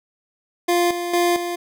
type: tone with tremolo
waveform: 25% pulse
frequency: 348.9 Hz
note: F4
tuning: 2 cents flat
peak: -12 dBFS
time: 0.68-1.56 s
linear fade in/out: 10 ms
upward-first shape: square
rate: 2.2 Hz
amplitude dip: 60%
effects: none